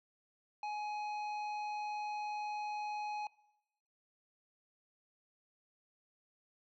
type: tone with hard clipping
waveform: sine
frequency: 839 Hz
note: G#5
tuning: 17 cents sharp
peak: -39 dBFS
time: 0.63-3.27 s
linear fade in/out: 2 ms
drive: 11 dB
effects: noise-tail reverb RT60 0.9 s tail -21 dB re dry + low-pass 5000 Hz 12 dB/octave